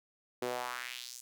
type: tone with high-pass filter sweep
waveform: sawtooth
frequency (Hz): 123.47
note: B2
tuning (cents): 0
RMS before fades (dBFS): -40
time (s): 0.42-1.21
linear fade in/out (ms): 5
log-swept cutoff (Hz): 370 to 7600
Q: 2.2
effects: none